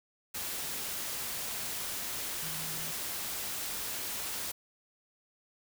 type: tone in noise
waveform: sine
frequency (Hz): 160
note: D#3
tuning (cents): +49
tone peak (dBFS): -46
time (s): 2.42-2.92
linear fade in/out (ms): 10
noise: white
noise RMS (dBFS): -37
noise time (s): 0.34-4.52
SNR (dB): -12
effects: none